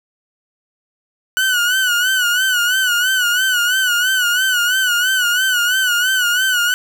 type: tone with vibrato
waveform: 30% pulse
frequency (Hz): 1480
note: F#6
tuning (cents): 0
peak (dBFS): -11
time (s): 1.37-6.74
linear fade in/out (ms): 0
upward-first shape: sine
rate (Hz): 3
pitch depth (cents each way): 80
effects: none